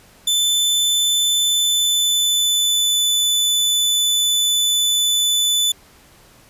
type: tone with pitch glide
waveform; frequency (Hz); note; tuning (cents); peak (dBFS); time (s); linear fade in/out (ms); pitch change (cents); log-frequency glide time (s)
sawtooth; 3520 to 3496; A7 to A7; 0 to -12; -12; 0.27-5.72; 5; -12; 1.42-3.03
effects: pink hiss -49 dBFS RMS until 6.49 s + resampled to 32000 Hz